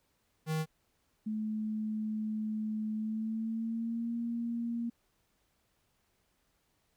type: tone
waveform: square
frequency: 157.4 Hz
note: D#3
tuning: 20 cents sharp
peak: -31 dBFS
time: 0.46-0.66 s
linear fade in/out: 50 ms
type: tone with pitch glide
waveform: sine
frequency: 215.9 to 234.1 Hz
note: A3 to A#3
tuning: -33 to +8 cents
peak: -32 dBFS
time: 1.26-4.9 s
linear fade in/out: 10 ms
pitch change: +141 cents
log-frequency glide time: 2.94-4.15 s
effects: pink hiss -75 dBFS RMS until 6.96 s